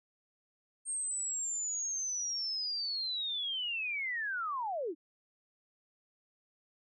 sine linear sweep, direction down, 8600 to 280 Hz, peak -33 dBFS, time 0.85-4.95 s, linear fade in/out 50 ms, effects none

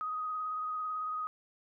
sine tone with vibrato, 1253 Hz, D#6, 12 cents sharp, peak -33 dBFS, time 0.01-1.27 s, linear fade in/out 0 ms, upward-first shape sine, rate 18 Hz, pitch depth 18 cents each way, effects none

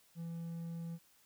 triangle tone, 167.3 Hz, E3, 26 cents sharp, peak -38 dBFS, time 0.15-0.99 s, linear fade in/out 50 ms, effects white hiss -68 dBFS RMS until 1.25 s

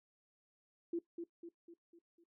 sine tone with echo, 340 Hz, F4, 46 cents flat, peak -34 dBFS, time 0.93-0.99 s, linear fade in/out 5 ms, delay 250 ms, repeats 5, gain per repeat -6 dB, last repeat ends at 2.24 s, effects noise-tail reverb RT60 0.1 s tail -17 dB re dry

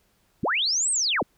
sine linear two-way sweep, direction up then down, 80 to 8590 to 80 Hz, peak -21 dBFS, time 0.43-1.23 s, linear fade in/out 5 ms, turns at 0.91 s, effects pink hiss -66 dBFS RMS until 1.37 s

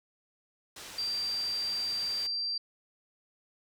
white low-pass noise, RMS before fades -46 dBFS, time 0.76-2.27 s, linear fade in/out 5 ms, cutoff 6800 Hz, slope 12 dB/octave
sine tone, 4705 Hz, D8, 2 cents sharp, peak -30 dBFS, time 0.98-2.58 s, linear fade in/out 5 ms
effects none

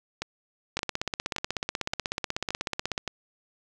two click trains, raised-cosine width 0.2 ms, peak -11 / -13 dBFS, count 37 / 6, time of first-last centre 0.77-2.979 / 0.22-3.077 s, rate 16.3 / 1.75 Hz, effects none

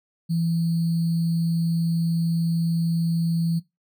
sine tone with sample-and-hold, 166.6 Hz, E3, 19 cents sharp, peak -20 dBFS, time 0.29-3.6 s, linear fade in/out 20 ms, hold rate 4410 Hz, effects noise-tail reverb RT60 0.2 s tail -19 dB re dry

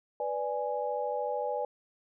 sine chord, G# diminished, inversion first, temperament equal, 493.9 / 587.3 / 830.6 Hz, B4 / D5 / G#5, 0 / 0 / 0 cents, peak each -34 dBFS, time 0.2-1.65 s, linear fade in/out 2 ms, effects none

